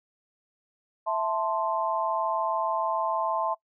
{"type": "chord", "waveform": "sine", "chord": "A minor", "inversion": "second", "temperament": "equal", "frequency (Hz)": [659.3, 880, 1046.5], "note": ["E5", "A5", "C6"], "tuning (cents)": [0, 0, 0], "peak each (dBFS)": -29, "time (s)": [1.06, 3.55], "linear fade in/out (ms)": 20, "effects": ["noise-tail reverb RT60 0.1 s tail -22 dB re dry"]}